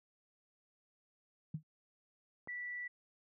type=tone with exponential decay; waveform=sine; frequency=155.56 Hz; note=D#3; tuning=in tune; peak=-32 dBFS; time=1.54-1.63 s; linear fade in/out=5 ms; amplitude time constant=19 ms
type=click; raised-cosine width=1 ms; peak=-36 dBFS; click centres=2.474 s
type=tone; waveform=sine; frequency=1961 Hz; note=B6; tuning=13 cents flat; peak=-40 dBFS; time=2.48-2.88 s; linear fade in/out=10 ms
effects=high-pass 100 Hz 12 dB/octave